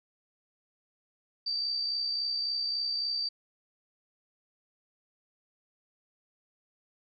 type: tone with amplitude modulation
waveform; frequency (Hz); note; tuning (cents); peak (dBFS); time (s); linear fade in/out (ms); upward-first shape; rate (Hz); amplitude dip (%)
sine; 4645; D8; -20; -27; 1.46-3.29; 10; sine; 63.6; 40
effects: none